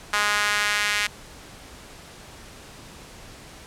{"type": "tone with high-pass filter sweep", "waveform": "sawtooth", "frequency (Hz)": 207.2, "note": "G#3", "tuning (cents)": -4, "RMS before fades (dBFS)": -23, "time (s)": [0.13, 1.07], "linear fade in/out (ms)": 5, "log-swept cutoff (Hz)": [1300, 2000], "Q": 1.7, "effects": ["pink hiss -44 dBFS RMS until 3.66 s", "low-pass 10000 Hz 12 dB/octave"]}